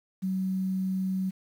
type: tone with quantisation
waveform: sine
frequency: 188.6 Hz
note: F#3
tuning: 33 cents sharp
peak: -26 dBFS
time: 0.22-1.31 s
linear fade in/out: 20 ms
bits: 9
effects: none